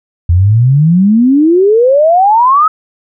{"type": "exponential sweep", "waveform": "sine", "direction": "up", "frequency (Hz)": [82.41, 1300], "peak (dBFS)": -4, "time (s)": [0.29, 2.68], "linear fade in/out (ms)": 5, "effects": []}